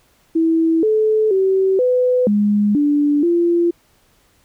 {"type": "tone with pitch steps", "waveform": "sine", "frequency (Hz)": [326.2, 433.6, 382.4, 501, 206.7, 291.6, 343.2], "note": ["E4", "A4", "G4", "B4", "G#3", "D4", "F4"], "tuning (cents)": [-18, -25, -43, 25, -8, -12, -30], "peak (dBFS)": -12, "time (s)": [0.35, 3.71], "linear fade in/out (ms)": 10, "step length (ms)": 480, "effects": ["pink hiss -57 dBFS RMS until 4.44 s"]}